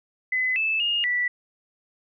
sine tone with pitch steps, 2021 / 2625 / 2843 / 1962 Hz, B6 / E7 / F7 / B6, +39 / -8 / +30 / -12 cents, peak -21 dBFS, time 0.32-1.28 s, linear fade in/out 5 ms, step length 240 ms, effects none

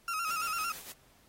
35% pulse tone with vibrato, 1318.5 Hz, E6, in tune, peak -30 dBFS, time 0.08-0.72 s, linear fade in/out 2 ms, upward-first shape square, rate 8.9 Hz, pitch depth 68 cents each way
white noise with tremolo, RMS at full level -44 dBFS, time 0.27-0.92 s, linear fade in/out 0 ms, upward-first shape sine, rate 6.6 Hz, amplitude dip 55%
effects pink hiss -64 dBFS RMS until 1.28 s + AAC 48 kbps

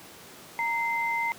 sine tone pair together, 928.9 / 2077 Hz, A#5 / C7, -6 / -13 cents, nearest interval octave + major second, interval 1393 cents, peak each -28 dBFS, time 0.59-1.32 s, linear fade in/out 0 ms, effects pink hiss -47 dBFS RMS until 1.38 s + high-pass 150 Hz 12 dB/octave

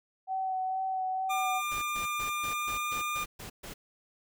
sine tone with vibrato, 756 Hz, F#5, 37 cents sharp, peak -29 dBFS, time 0.27-1.62 s, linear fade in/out 50 ms, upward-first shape sine, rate 2.2 Hz, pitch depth 15 cents each way
25% pulse tone with pitch glide, 1199 to 1205.9 Hz, D6 to D6, +36 to +45 cents, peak -27 dBFS, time 1.29-3.25 s, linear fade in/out 20 ms, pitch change +9 cents, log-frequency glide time 2.31-2.91 s
pink noise bursts, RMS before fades -43 dBFS, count 9, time 1.71-3.74 s, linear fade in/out 10 ms, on 110 ms, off 130 ms
effects none

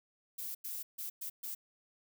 violet noise bursts at uneven times, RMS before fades -41 dBFS, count 5, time 0.38-0.55 / 0.64-0.83 / 0.98-1.1 / 1.21-1.3 / 1.43-1.55 s, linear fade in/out 10 ms, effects none

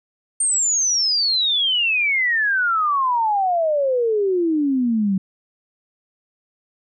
sine exponential sweep, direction down, 8840 to 186.5 Hz, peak -16 dBFS, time 0.4-5.18 s, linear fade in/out 5 ms, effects none

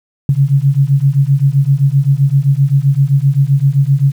sine beating tone pair, 134.8 / 142.5 Hz, C#3 / C#3, -48 / +48 cents, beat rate 7.7 Hz, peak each -11 dBFS, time 0.29-4.12 s, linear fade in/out 2 ms, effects 7-bit

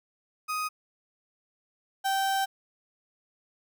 35% pulse tone pair in turn, 1250 / 778 Hz, D#6 / G5, +8 / -13 cents, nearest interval minor sixth, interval 821 cents, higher first, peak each -27 / -23 dBFS, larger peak second, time 0.48-0.69 / 2.04-2.46 s, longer second, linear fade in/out 20 ms, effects none

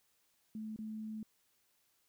sine tone with dropouts, 217.4 Hz, A3, 21 cents flat, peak -40 dBFS, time 0.55-1.23 s, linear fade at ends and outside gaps 2 ms, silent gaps 0.762-0.788 s, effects white hiss -75 dBFS RMS until 2.08 s

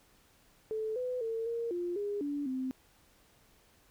sine tone with pitch steps, 437 / 502 / 451.8 / 465.2 / 350.8 / 408.9 / 288 / 259.7 Hz, A4 / B4 / A4 / A#4 / F4 / G#4 / D4 / C4, -12 / +28 / +46 / -4 / +8 / -27 / -34 / -13 cents, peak -32 dBFS, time 0.71-2.71 s, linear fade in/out 0 ms, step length 250 ms, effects pink hiss -65 dBFS RMS until 3.9 s

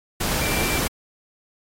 sine tone in noise, 2349 Hz, D7, in tune, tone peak -28 dBFS, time 0.41-0.79 s, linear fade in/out 10 ms, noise pink, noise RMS -24 dBFS, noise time 0.2-0.88 s, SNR -7 dB, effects AAC 48 kbps

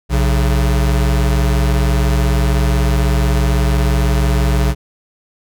square tone pair together, 60.9 / 136.72 Hz, B1 / C#3, -24 / -24 cents, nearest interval octave + major second, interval 1400 cents, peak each -13 / -19 dBFS, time 0.09-4.75 s, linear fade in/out 50 ms, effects none

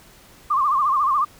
sine tone with vibrato, 1130 Hz, C#6, 33 cents sharp, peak -16 dBFS, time 0.5-1.25 s, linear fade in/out 10 ms, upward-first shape sine, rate 14 Hz, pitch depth 130 cents each way, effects pink hiss -49 dBFS RMS until 1.39 s

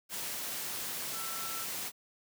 sine tone in noise, 1336 Hz, E6, 23 cents sharp, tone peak -43 dBFS, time 1.12-1.66 s, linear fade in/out 50 ms, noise white, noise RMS -38 dBFS, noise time 0.09-1.92 s, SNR -8 dB, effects high-pass 100 Hz 12 dB/octave

